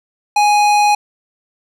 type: tone with hard clipping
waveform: sine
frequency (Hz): 830.6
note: G#5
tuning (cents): 0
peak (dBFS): -11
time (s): 0.36-0.95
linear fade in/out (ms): 5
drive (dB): 16
effects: none